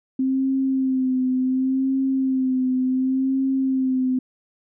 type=tone with vibrato; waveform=sine; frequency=261.6 Hz; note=C4; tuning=in tune; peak=-18 dBFS; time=0.19-4.19 s; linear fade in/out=5 ms; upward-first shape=sine; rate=0.69 Hz; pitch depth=36 cents each way; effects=none